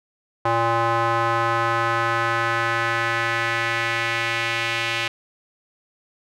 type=tone with band-pass filter sweep; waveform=square; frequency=115.8 Hz; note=A#2; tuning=11 cents flat; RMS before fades=-22 dBFS; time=0.45-5.08 s; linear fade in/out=5 ms; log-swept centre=950 to 2600 Hz; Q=1.9; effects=none